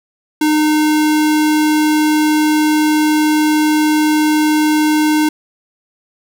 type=tone; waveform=square; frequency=305.6 Hz; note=D#4; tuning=31 cents flat; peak=-11 dBFS; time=0.41-5.29 s; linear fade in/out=5 ms; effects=none